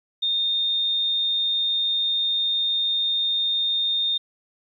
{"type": "tone", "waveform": "sine", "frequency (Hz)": 3653, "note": "A#7", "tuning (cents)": -36, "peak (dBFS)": -20, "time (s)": [0.22, 4.18], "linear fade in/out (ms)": 10, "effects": ["10-bit"]}